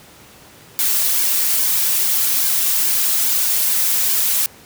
blue noise with flanger, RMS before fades -17 dBFS, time 0.79-4.46 s, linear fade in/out 0 ms, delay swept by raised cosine 1.5 to 4 ms, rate 2.4 Hz, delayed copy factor -0.6, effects pink hiss -44 dBFS RMS until 4.65 s + high-pass 80 Hz 12 dB/octave

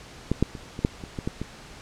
clicks, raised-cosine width 3 ms, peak -9 / -6 / -24 / -20 / -6 / -23 / -17 / -13 / -17 dBFS, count 9, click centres 0.316 / 0.426 / 0.552 / 0.791 / 0.849 / 1.038 / 1.188 / 1.275 / 1.416 s, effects pink hiss -45 dBFS RMS until 1.81 s + low-pass 7000 Hz 12 dB/octave

